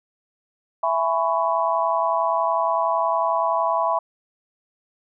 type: chord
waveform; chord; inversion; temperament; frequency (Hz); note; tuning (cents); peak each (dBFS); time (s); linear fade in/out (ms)
sine; C# minor seventh; first; just; 665.2 / 831.5 / 997.9 / 1108.7; E5 / G#5 / B5 / C#6; +16 / +2 / +18 / 0; -23 / -27 / -22 / -26; 0.83-3.99; 5
effects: none